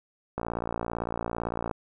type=click train; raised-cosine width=1 ms; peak=-16 dBFS; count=78; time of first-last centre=0.38-1.712 s; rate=57.8 Hz; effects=none